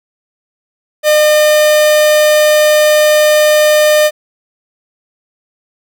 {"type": "tone", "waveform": "45% pulse", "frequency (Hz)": 606, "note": "D#5", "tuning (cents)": -46, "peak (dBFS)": -6, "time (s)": [1.03, 4.11], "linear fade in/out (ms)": 50, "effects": []}